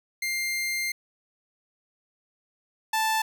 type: tone pair in turn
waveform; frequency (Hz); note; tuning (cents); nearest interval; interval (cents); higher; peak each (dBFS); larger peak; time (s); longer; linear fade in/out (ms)
sawtooth; 2100 / 879.9; C7 / A5; +6 / 0; octave + minor third; 1506; first; -23 / -19; second; 0.22-0.92 / 2.93-3.22; first; 5
effects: none